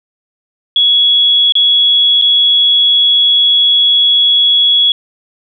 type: tone with dropouts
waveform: sine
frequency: 3357 Hz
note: G#7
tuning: 18 cents sharp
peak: -6 dBFS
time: 0.76-4.92 s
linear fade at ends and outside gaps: 2 ms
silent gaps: 1.523-1.553 / 2.215-2.221 s
effects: none